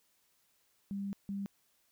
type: tone bursts at uneven times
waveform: sine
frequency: 198.6 Hz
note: G3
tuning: 23 cents sharp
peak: -35 dBFS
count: 2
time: 0.91-1.13 / 1.29-1.46 s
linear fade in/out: 0 ms
effects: white hiss -73 dBFS RMS until 1.91 s